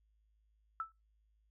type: tone with exponential decay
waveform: sine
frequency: 1318.5 Hz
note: E6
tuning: in tune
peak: -32 dBFS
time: 0.8-0.92 s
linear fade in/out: 1 ms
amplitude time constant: 26 ms
effects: noise-tail reverb RT60 0.2 s tail -22 dB re dry + added 53 Hz sine -70 dBFS peak until 1.5 s